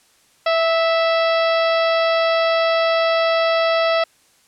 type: harmonic tone with a mistuned harmonic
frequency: 659.3 Hz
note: E5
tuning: in tune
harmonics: 1 / 2 / 3 / 4 / 5 / 6 / 7 / 8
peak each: -16 / -22 / -26 / -28 / -30 / -32 / -33 / -34 dBFS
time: 0.46-4.04 s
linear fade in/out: 5 ms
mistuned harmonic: 2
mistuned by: -18 cents
effects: white hiss -56 dBFS RMS until 4.47 s + low-pass 10000 Hz 12 dB/octave